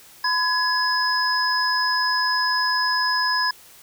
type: tone cluster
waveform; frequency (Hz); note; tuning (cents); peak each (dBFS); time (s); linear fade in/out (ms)
sine; 1010 / 1682 / 5070; B5 / G#6 / D#8; +39 / +22 / +32; -23; 0.24-3.51; 5
effects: white hiss -48 dBFS RMS until 3.82 s